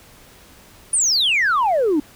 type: exponential sweep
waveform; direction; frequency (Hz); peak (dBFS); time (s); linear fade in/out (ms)
sine; down; 9670 to 279.5; -13; 0.93-2; 5
effects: tanh soft clip ceiling -12 dBFS + pink hiss -47 dBFS RMS until 2.15 s